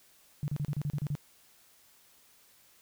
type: tone bursts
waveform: sine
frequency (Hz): 145.6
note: D3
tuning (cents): -15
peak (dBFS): -29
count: 9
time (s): 0.43-1.152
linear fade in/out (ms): 0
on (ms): 50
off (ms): 34
effects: white hiss -62 dBFS RMS until 2.81 s